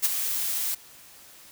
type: noise with ADSR envelope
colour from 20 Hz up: blue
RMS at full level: -20 dBFS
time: 0.02-0.75 s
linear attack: 28 ms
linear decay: 26 ms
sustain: -8 dB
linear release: 10 ms
effects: white hiss -50 dBFS RMS until 1.51 s